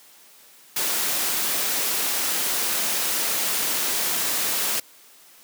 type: noise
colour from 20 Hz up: white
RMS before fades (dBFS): -24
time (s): 0.76-4.8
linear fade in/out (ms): 5
effects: white hiss -51 dBFS RMS until 5.43 s + high-pass 200 Hz 12 dB/octave